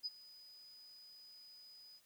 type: tone with ADSR envelope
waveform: sine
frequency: 4978 Hz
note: D#8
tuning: in tune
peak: -36 dBFS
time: 0.03-2.01 s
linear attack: 29 ms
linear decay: 31 ms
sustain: -20 dB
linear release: 53 ms
effects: white hiss -71 dBFS RMS until 2.05 s